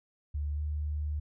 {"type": "tone with pitch glide", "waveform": "sine", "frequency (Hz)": [73.42, 74.92], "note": ["D2", "D2"], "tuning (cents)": [0, 35], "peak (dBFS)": -30, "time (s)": [0.34, 1.2], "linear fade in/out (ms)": 10, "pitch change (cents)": 35, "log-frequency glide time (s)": [0.54, 0.61], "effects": []}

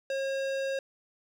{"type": "tone with hard clipping", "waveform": "sine", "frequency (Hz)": 541, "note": "C#5", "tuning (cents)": -42, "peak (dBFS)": -31, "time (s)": [0.1, 0.79], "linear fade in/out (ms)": 2, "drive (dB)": 17, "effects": []}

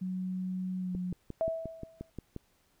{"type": "tone with pitch glide", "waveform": "sine", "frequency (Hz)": [185, 180.98], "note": ["F#3", "F#3"], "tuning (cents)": [0, -38], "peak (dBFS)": -32, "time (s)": [0.01, 1.13], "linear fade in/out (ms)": 10, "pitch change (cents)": -38, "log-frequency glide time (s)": [0.79, 0.94]}
{"type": "click train", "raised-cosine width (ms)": 3, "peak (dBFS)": -26, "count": 9, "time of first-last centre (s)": [0.95, 2.363], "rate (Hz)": 5.66}
{"type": "tone with exponential decay", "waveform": "sine", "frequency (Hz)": 653, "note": "E5", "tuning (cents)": -17, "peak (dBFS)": -25, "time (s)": [1.41, 2.1], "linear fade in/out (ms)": 0, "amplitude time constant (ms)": 150}
{"effects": ["pink hiss -70 dBFS RMS until 2.8 s"]}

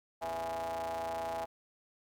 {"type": "ring-modulated tone", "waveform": "45% pulse", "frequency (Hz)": 84.4, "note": "E2", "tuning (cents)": 41, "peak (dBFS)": -32, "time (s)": [0.21, 1.46], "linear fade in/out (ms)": 20, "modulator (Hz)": 745, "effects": ["12-bit"]}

